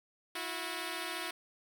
5% pulse tone pair together, 328.6 / 362.8 Hz, E4 / F#4, -5 / -34 cents, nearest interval major second, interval 171 cents, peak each -28 dBFS, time 0.35-1.31 s, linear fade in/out 5 ms, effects none

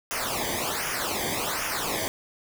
pink noise with flanger, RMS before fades -29 dBFS, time 0.11-2.08 s, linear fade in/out 0 ms, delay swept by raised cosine 0.24 to 0.75 ms, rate 1.3 Hz, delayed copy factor -0.85, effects none

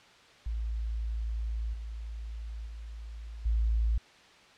sine tone with level steps, 55.7 Hz, A1, 22 cents sharp, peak -30 / -36 / -39 / -24 dBFS, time 0.46-3.98 s, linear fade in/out 5 ms, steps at 1.73 / 2.66 / 3.45 s, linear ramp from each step 10 ms, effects white hiss -56 dBFS RMS until 4.57 s + low-pass 4000 Hz 12 dB/octave

